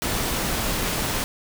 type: noise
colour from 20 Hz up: pink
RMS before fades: -25 dBFS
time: 0.02-1.24 s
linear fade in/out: 0 ms
effects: none